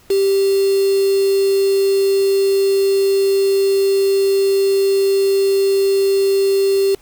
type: tone with quantisation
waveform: sine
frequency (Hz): 392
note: G4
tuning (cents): 0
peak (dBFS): -12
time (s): 0.1-6.95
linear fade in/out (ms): 5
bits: 4
effects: pink hiss -50 dBFS RMS until 7.01 s